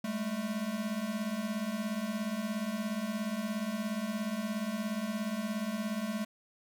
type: beating tone pair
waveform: square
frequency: 201.9 / 218.9 Hz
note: G#3 / A3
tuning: -49 / -9 cents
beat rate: 17 Hz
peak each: -38 / -35 dBFS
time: 0.04-6.25 s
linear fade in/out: 5 ms
effects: none